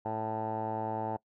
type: tone with low-pass filter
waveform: 10% pulse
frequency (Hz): 110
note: A2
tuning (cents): 0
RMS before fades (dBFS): -34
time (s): 0.05-1.17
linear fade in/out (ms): 10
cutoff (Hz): 860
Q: 8.7
effects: noise-tail reverb RT60 0.1 s tail -23 dB re dry